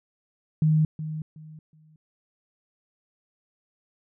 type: tone with echo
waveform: sine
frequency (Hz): 155.56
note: D#3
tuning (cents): 0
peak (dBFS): -17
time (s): 0.62-0.85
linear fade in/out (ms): 2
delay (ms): 370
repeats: 3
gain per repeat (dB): -12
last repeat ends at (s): 1.96
effects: none